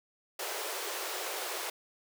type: high-pass noise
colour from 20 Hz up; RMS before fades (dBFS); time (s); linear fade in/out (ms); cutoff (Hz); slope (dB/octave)
pink; -37; 0.39-1.7; 5; 350; 96
effects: none